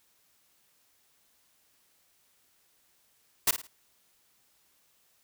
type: noise with echo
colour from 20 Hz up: white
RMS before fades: -23 dBFS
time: 3.47-3.51 s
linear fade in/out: 5 ms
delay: 54 ms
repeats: 3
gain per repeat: -10 dB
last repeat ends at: 3.672 s
effects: white hiss -68 dBFS RMS until 5.23 s